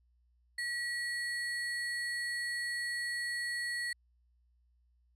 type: tone with sample-and-hold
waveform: sine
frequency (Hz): 1926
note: B6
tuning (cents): -44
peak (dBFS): -33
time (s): 0.58-3.93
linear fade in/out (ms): 5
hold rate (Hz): 6300
effects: added 60 Hz sine -67 dBFS peak until 5.15 s + low-pass 10000 Hz 12 dB/octave